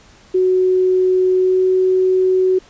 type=tone with pitch glide; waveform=sine; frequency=370.3 to 372.7 Hz; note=F#4 to F#4; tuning=+1 to +13 cents; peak=-11 dBFS; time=0.34-2.59 s; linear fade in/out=10 ms; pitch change=+12 cents; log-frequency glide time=1.36-1.64 s; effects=pink hiss -47 dBFS RMS until 2.69 s + resampled to 16000 Hz